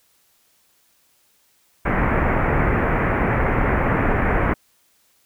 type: low-pass noise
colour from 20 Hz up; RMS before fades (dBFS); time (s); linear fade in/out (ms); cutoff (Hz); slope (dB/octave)
pink; -19; 1.85-4.54; 10; 2200; 48
effects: white hiss -61 dBFS RMS until 5.25 s